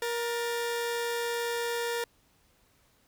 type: tone pair together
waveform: sawtooth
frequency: 471.2 / 1783 Hz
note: A#4 / A6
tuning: +19 / +22 cents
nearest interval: octave + major seventh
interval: 2303 cents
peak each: -26 / -35 dBFS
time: 0.02-2.04 s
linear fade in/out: 2 ms
effects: pink hiss -66 dBFS RMS until 3.07 s